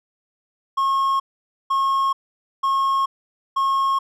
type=tone bursts; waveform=triangle; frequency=1085 Hz; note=C#6; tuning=37 cents flat; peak=-15 dBFS; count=4; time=0.77-3.99 s; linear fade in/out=10 ms; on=430 ms; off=500 ms; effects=none